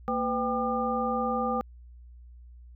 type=tone cluster; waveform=sine; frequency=229.3 / 502 / 789 / 1204 Hz; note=A#3 / B4 / G5 / D6; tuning=-28 / +28 / +11 / +43 cents; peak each=-31 dBFS; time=0.08-1.61 s; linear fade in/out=0 ms; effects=added 60 Hz sine -46 dBFS peak until 2.75 s